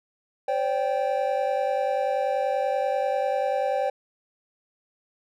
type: chord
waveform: triangle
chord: C suspended second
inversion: none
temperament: equal with one note detuned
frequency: 523.3 / 573.6 / 784 Hz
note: C5 / D5 / G5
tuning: 0 / -41 / 0 cents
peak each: -25 dBFS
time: 0.48-3.9 s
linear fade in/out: 5 ms
effects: none